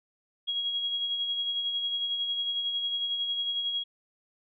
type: tone with tremolo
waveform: sine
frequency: 3300 Hz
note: G#7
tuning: 12 cents flat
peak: -26 dBFS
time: 0.47-3.84 s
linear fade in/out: 20 ms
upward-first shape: sine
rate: 11 Hz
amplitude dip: 40%
effects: none